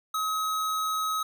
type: tone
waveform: square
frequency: 1274 Hz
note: D#6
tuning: 41 cents sharp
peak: -27 dBFS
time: 0.14-1.23 s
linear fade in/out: 5 ms
effects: none